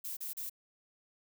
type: noise bursts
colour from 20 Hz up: violet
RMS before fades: -40 dBFS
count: 3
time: 0.04-0.498 s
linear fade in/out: 10 ms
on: 130 ms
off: 34 ms
effects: none